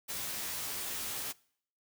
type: noise with comb filter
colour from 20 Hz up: white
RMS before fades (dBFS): -38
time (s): 0.08-1.33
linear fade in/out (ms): 20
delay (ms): 14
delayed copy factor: +0.65
effects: noise-tail reverb RT60 0.6 s tail -23 dB re dry